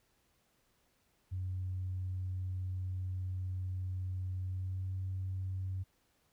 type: tone with pitch glide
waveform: sine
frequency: 92.5 to 94.06 Hz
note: F#2 to F#2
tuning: 0 to +29 cents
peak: -34 dBFS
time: 1.31-5.84 s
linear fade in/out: 20 ms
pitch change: +29 cents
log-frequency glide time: 4.42-4.95 s
effects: tanh soft clip ceiling -30 dBFS + pink hiss -74 dBFS RMS until 6.32 s